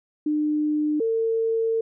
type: tone pair in turn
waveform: sine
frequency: 301.5 / 451.7 Hz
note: D4 / A4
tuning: +46 / +45 cents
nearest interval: perfect fifth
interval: 699 cents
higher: second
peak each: -20 dBFS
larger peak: neither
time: 0.26-1 / 1-1.81 s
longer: second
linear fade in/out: 5 ms
effects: none